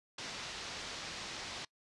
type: low-pass noise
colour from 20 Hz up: white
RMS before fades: -44 dBFS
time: 0.18-1.65 s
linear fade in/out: 5 ms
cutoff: 5600 Hz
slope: 24 dB/octave
effects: noise-tail reverb RT60 0.1 s tail -24 dB re dry + resampled to 24000 Hz